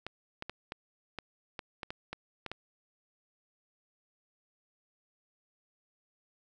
clicks, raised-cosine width 0.3 ms, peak -22 dBFS, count 11, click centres 0.066 / 0.424 / 0.496 / 0.721 / 1.187 / 1.592 / 1.832 / 1.905 / 2.13 / 2.463 / 2.516 s, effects none

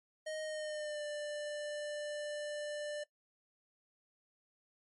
square tone with pitch glide, 622.3 to 592.8 Hz, D#5 to D5, 0 to +16 cents, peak -39 dBFS, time 0.26-3.04 s, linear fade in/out 10 ms, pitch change -84 cents, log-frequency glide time 0.43-1.04 s, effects noise-tail reverb RT60 0.1 s tail -19 dB re dry + MP3 48 kbps

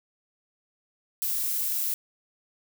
violet noise, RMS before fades -28 dBFS, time 1.22-1.94 s, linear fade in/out 0 ms, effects none

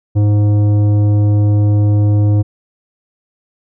sine tone with tanh clipping, 103.83 Hz, G#2, in tune, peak -10 dBFS, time 0.15-2.43 s, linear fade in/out 20 ms, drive 11 dB, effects none

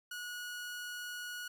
sawtooth tone, 1457 Hz, F#6, 27 cents flat, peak -37 dBFS, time 0.11-1.48 s, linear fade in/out 5 ms, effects none

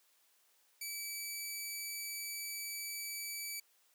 10% pulse tone, 2301 Hz, D7, 36 cents flat, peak -31 dBFS, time 0.81-3.6 s, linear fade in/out 5 ms, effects white hiss -71 dBFS RMS until 3.94 s + high-pass 400 Hz 12 dB/octave

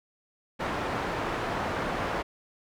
white low-pass noise, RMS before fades -31 dBFS, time 0.59-2.23 s, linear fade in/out 20 ms, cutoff 1200 Hz, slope 12 dB/octave, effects none

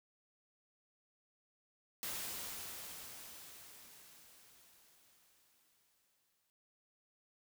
white noise with exponential decay, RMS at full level -41 dBFS, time 2.03-6.5 s, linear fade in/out 0 ms, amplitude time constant 970 ms, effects none

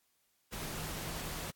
sine tone in noise, 157.8 Hz, D#3, 25 cents sharp, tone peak -47 dBFS, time 0.52-1.51 s, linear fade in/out 10 ms, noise pink, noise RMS -41 dBFS, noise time 0.52-1.51 s, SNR -9 dB, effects white hiss -75 dBFS RMS until 1.55 s + AAC 64 kbps

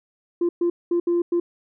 sine tone bursts at uneven times, 345.9 Hz, F4, 17 cents flat, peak -16 dBFS, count 5, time 0.41-0.49 / 0.61-0.7 / 0.91-1 / 1.07-1.22 / 1.32-1.4 s, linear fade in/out 5 ms, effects tanh soft clip ceiling -15 dBFS

